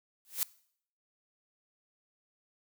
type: noise with exponential growth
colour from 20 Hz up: blue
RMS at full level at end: -27 dBFS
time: 0.25-0.43 s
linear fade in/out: 0 ms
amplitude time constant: 37 ms
effects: noise-tail reverb RT60 0.6 s tail -21 dB re dry